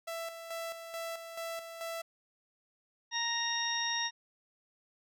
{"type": "tone with tremolo", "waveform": "sawtooth", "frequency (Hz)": 664, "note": "E5", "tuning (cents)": 12, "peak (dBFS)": -33, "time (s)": [0.07, 2.02], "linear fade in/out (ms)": 10, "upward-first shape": "square", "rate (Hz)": 2.3, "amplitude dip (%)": 55}
{"type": "harmonic tone", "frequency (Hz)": 932.3, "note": "A#5", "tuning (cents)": 0, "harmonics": [1, 2, 3, 4, 6], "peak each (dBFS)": [-38, -36, -43, -36, -36], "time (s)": [3.11, 4.11], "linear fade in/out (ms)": 50}
{"effects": []}